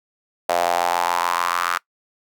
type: tone with high-pass filter sweep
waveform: sawtooth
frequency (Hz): 87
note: F2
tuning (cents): -6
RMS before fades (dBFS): -21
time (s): 0.49-1.78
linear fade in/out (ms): 5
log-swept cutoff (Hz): 650 to 1300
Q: 4.3
effects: noise-tail reverb RT60 0.1 s tail -22 dB re dry

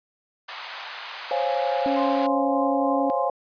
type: band-pass noise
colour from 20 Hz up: pink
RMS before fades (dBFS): -37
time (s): 0.48-2.27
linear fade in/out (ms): 10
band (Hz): 790 to 4500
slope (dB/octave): 24
type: chord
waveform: sine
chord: Db major seventh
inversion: third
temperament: equal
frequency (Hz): 523.3 / 554.4 / 698.5 / 830.6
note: C5 / Db5 / F5 / Ab5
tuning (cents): 0 / 0 / 0 / 0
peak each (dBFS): -27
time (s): 1.31-3.3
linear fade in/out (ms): 2
type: tone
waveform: sine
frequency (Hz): 277.2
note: C#4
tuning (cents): 0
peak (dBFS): -24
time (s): 1.86-3.1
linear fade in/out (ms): 0
type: tone with tremolo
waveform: sine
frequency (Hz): 1046.5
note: C6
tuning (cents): 0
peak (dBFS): -27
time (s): 1.96-3.3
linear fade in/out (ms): 10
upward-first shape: triangle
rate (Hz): 3.4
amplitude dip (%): 60
effects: resampled to 11025 Hz

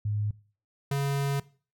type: tone pair in turn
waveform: sine / square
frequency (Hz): 104.7 / 139.76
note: G#2 / C#3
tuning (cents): +15 / +15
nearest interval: perfect fourth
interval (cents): 500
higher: second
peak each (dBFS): -26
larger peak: neither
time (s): 0.05-0.31 / 0.91-1.4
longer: second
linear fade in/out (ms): 5
effects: noise-tail reverb RT60 0.4 s tail -20 dB re dry

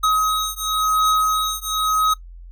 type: beating tone pair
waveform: square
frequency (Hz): 1267 / 1267.95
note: D#6 / D#6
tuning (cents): +31 / +32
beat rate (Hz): 0.95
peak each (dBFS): -21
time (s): 0.03-2.14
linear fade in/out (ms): 10
effects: noise-tail reverb RT60 0.1 s tail -20 dB re dry + added 43 Hz sine -36 dBFS peak until 2.51 s

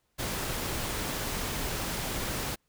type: noise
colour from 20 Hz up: pink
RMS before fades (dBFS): -33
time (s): 0.18-2.56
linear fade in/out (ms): 20
effects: pink hiss -75 dBFS RMS until 2.68 s

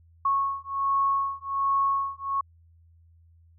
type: beating tone pair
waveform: sine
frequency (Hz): 1100 / 1101.3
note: C#6 / C#6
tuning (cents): -14 / -12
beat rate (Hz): 1.3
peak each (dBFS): -26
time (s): 0.25-2.41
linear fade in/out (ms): 5
effects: added 83 Hz sine -54 dBFS peak until 3.58 s

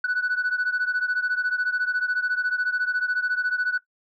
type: beating tone pair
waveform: sine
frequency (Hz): 1480 / 1494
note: F#6 / F#6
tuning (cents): 0 / +16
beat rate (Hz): 14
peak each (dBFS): -22 / -24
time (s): 0.04-3.78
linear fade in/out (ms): 5
effects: noise-tail reverb RT60 0.1 s tail -18 dB re dry + tanh soft clip ceiling -18 dBFS

